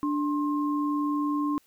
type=tone pair together; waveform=sine; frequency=293.6 / 1061.5 Hz; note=D4 / C6; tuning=0 / +25 cents; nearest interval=octave + minor seventh; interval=2225 cents; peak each=-25 / -31 dBFS; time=0.03-1.58 s; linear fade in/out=0 ms; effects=white hiss -64 dBFS RMS until 1.66 s